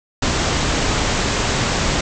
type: low-pass noise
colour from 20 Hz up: pink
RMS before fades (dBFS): -19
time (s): 0.22-2.01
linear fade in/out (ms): 5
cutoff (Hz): 7800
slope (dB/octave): 96
effects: none